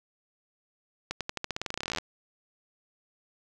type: accelerating click train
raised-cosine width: 0.2 ms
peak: -14 dBFS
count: 23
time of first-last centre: 1.11-1.984 s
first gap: 97 ms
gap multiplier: 0.9
effects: none